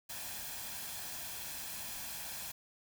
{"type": "noise with comb filter", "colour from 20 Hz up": "white", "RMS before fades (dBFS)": -43, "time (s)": [0.09, 2.52], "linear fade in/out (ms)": 10, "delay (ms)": 1.2, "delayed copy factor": 0.5, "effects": []}